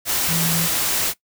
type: tone in noise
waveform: sine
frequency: 165.9 Hz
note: E3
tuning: 11 cents sharp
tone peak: -22 dBFS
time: 0.27-0.69 s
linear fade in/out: 50 ms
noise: white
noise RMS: -21 dBFS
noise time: 0.05-1.14 s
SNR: -4 dB
effects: noise-tail reverb RT60 0.1 s tail -18 dB re dry